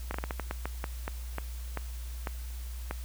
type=slowing click train; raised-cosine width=0.5 ms; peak=-18 dBFS; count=14; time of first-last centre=0.11-2.91 s; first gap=33 ms; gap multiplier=1.28; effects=added 60 Hz sine -36 dBFS peak until 3.04 s + white hiss -51 dBFS RMS until 3.04 s